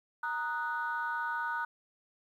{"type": "chord", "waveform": "sine", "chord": "D# minor", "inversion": "second", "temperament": "equal", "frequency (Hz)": [932.3, 1244.5, 1480], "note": ["A#5", "D#6", "F#6"], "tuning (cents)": [0, 0, 0], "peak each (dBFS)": [-35, -38, -34], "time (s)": [0.23, 1.65], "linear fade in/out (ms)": 5, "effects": ["tanh soft clip ceiling -24 dBFS", "11-bit"]}